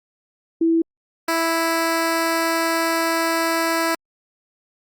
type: tone pair in turn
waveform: sine / 10% pulse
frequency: 329.6 / 329.6 Hz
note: E4 / E4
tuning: 0 / 0 cents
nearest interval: unison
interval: 0 cents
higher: neither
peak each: -14 / -10 dBFS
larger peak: second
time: 0.61-0.82 / 1.28-3.95 s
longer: second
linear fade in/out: 5 ms
effects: Opus 48 kbps